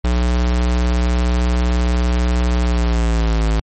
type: tone with pitch glide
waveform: square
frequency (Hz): 60.6 to 54.62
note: B1 to A1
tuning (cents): -32 to -12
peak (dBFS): -14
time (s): 0.04-3.6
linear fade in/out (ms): 5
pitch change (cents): -180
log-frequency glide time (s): 2.63-3.46
effects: MP3 32 kbps